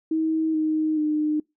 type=tone with pitch steps; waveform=sine; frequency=318.6 / 311.8 / 303.9 Hz; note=D#4 / D#4 / D#4; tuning=+41 / +4 / -41 cents; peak=-20 dBFS; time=0.11-1.4 s; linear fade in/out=5 ms; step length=430 ms; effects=noise-tail reverb RT60 0.2 s tail -26 dB re dry